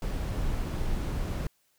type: noise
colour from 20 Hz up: brown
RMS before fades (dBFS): -30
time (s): 0.02-1.47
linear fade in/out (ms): 2
effects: white hiss -70 dBFS RMS until 1.78 s